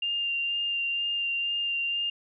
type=tone with vibrato; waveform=sine; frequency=2794 Hz; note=F7; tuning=in tune; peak=-26 dBFS; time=0.02-2.1 s; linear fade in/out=5 ms; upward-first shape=sine; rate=2.1 Hz; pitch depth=13 cents each way; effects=none